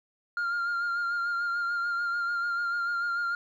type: tone with vibrato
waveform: sine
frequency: 1400 Hz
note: F6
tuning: 4 cents sharp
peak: -24 dBFS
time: 0.37-3.35 s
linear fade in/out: 2 ms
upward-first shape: sine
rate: 6.8 Hz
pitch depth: 26 cents each way
effects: tanh soft clip ceiling -26 dBFS + 11-bit